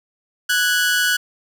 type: tone pair together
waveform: sawtooth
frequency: 1480 / 1652.2 Hz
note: F#6 / G#6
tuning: 0 / -9 cents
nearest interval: major second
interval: 191 cents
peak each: -13 / -19 dBFS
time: 0.49-1.17 s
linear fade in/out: 10 ms
effects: none